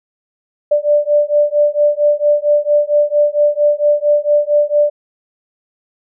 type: beating tone pair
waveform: sine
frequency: 587.3 / 591.7 Hz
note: D5 / D5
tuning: 0 / +13 cents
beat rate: 4.4 Hz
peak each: -13 dBFS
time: 0.71-4.9 s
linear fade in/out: 10 ms
effects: none